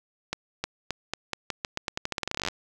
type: accelerating click train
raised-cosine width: 0.2 ms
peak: -11 dBFS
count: 25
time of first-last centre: 0.33-2.485 s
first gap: 310 ms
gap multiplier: 0.86
effects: none